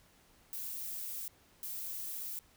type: noise bursts at uneven times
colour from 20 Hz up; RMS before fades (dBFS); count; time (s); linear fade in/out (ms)
violet; -41; 2; 0.53-1.28 / 1.63-2.39; 0
effects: pink hiss -65 dBFS RMS until 2.56 s